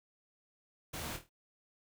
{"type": "noise with echo", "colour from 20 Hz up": "pink", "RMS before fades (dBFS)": -42, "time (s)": [0.93, 1.17], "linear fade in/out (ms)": 10, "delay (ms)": 25, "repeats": 5, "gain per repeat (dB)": -7, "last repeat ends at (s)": 1.295, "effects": []}